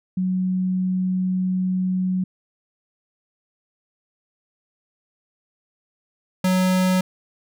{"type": "tone pair in turn", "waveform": ["sine", "square"], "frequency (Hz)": [185, 185], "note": ["F#3", "F#3"], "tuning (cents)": [0, 0], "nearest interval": "unison", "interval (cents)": 0, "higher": "neither", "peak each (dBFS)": [-19, -17], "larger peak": "second", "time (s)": [[0.17, 2.24], [6.44, 7.01]], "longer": "first", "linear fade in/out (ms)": 5, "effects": []}